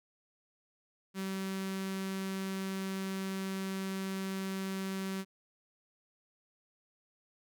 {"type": "tone with notch filter", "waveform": "sawtooth", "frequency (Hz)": 191.8, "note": "G3", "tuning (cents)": -37, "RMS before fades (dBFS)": -37, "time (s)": [1.14, 5.25], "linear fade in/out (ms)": 50, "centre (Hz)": 680, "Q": 1.3, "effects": []}